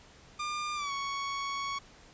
sawtooth tone with pitch glide, 1200 to 1113.2 Hz, D6 to C#6, +37 to +7 cents, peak -29 dBFS, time 0.39-1.79 s, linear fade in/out 10 ms, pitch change -130 cents, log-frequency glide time 0.75-0.92 s, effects pink hiss -56 dBFS RMS until 2.13 s + resampled to 16000 Hz

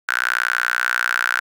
sawtooth tone with high-pass filter, 60.7 Hz, B1, 29 cents flat, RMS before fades -21 dBFS, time 0.08-1.4 s, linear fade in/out 10 ms, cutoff 1500 Hz, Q 9.6, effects none

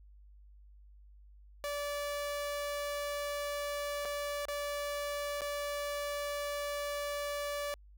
sawtooth tone with dropouts, 579 Hz, D5, 25 cents flat, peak -31 dBFS, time 1.64-7.74 s, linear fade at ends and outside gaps 0 ms, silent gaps 4.051-4.055 / 4.453-4.484 / 5.409-5.418 s, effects added 50 Hz sine -54 dBFS peak until 7.97 s

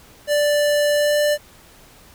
square tone with pitch glide, 587.3 to 591.4 Hz, D5 to D5, 0 to +12 cents, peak -16 dBFS, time 0.27-1.38 s, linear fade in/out 50 ms, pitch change +12 cents, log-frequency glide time 0.95-1.17 s, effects pink hiss -48 dBFS RMS until 2.14 s

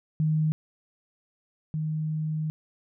sine tone pair in turn, 155.56 / 155.56 Hz, D#3 / D#3, 0 / 0 cents, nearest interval unison, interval 0 cents, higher neither, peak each -21 / -26 dBFS, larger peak first, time 0.2-0.52 / 1.74-2.5 s, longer second, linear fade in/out 0 ms, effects none

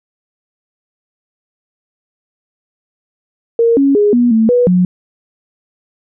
sine tone with pitch steps, 463.6 / 276.8 / 413.8 / 241.9 / 222.7 / 489.5 / 180.7 Hz, A#4 / C#4 / G#4 / B3 / A3 / B4 / F#3, -10 / -2 / -6 / -36 / +21 / -15 / -41 cents, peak -7 dBFS, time 3.59-4.85 s, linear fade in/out 2 ms, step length 180 ms, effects none

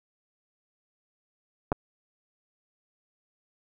clicks, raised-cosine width 1 ms, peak -10 / -17 dBFS, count 2, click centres 1.719 / 1.726 s, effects none

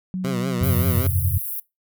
sine tone with pitch glide, 185 to 174.82 Hz, F#3 to F3, 0 to +2 cents, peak -23 dBFS, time 0.14-0.97 s, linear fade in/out 0 ms, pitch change -98 cents, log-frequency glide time 0.38-0.84 s
15% pulse tone with vibrato, 126.9 Hz, B2, 47 cents sharp, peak -18 dBFS, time 0.24-1.07 s, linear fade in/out 5 ms, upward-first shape triangle, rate 5.2 Hz, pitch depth 130 cents each way
sine chord, F suspended second, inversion none, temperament equal, 87.31 / 98 / 130.81 Hz, F2 / G2 / C3, 0 / 0 / 0 cents, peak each -21 / -23 / -27 dBFS, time 0.61-1.38 s, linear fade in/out 5 ms
pink high-pass noise, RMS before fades -29 dBFS, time 0.63-1.6 s, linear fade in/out 5 ms, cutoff 11000 Hz, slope 48 dB/octave
effects noise-tail reverb RT60 0.2 s tail -21 dB re dry

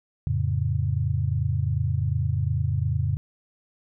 sine chord, F augmented, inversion none, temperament equal, 87.31 / 110 / 138.59 Hz, F2 / A2 / C#3, 0 / 0 / 0 cents, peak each -26 dBFS, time 0.27-3.17 s, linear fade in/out 0 ms, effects none

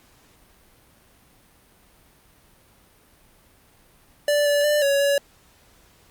square tone with pitch steps, 585 / 579 / 593 / 560 / 565 Hz, D5 / D5 / D5 / C#5 / C#5, -7 / -25 / +17 / +18 / +33 cents, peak -18 dBFS, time 4.28-5.18 s, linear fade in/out 2 ms, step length 180 ms, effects pink hiss -56 dBFS RMS until 6.1 s + Opus 48 kbps

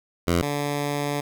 10% pulse tone pair in turn, 86 / 144.63 Hz, F2 / D3, -26 / -26 cents, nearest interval major sixth, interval 900 cents, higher second, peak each -11 / -16 dBFS, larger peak first, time 0.27-0.42 / 0.42-1.21 s, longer second, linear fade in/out 10 ms, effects none

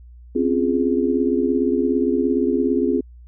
sine chord, Db major seventh, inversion third, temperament just, 259.9 / 277.2 / 346.5 / 415.8 Hz, C4 / Db4 / F4 / Ab4, -11 / 0 / -14 / +2 cents, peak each -20 / -25 / -22 / -22 dBFS, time 0.35-3.01 s, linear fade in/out 10 ms, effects added 60 Hz sine -40 dBFS peak until 3.27 s

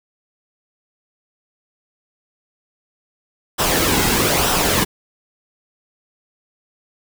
pink noise with flanger, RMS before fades -17 dBFS, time 3.58-4.85 s, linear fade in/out 20 ms, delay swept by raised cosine 0.44 to 1.74 ms, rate 1.1 Hz, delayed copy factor -0.5, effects none

